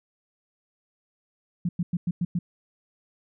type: tone bursts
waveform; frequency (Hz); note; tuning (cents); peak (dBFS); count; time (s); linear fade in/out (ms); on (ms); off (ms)
sine; 174.61; F3; 0; -22; 6; 1.65-2.39; 5; 40; 100
effects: none